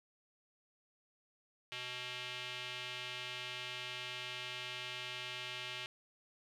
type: tone with band-pass filter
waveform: square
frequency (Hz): 124.8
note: B2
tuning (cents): +19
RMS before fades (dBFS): -44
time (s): 1.72-5.86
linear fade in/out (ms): 0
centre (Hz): 2900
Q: 2.6
effects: none